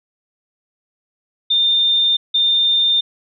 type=tone pair in turn; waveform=sine; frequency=3612 / 3612 Hz; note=A7 / A7; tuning=+45 / +45 cents; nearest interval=unison; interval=0 cents; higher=neither; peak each=-12 dBFS; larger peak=neither; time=1.5-2.17 / 2.34-3.01 s; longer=neither; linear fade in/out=10 ms; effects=none